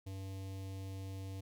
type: tone with notch filter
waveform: square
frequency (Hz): 96.3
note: G2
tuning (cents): -30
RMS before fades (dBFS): -44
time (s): 0.06-1.41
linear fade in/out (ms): 10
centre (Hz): 1400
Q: 0.79
effects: none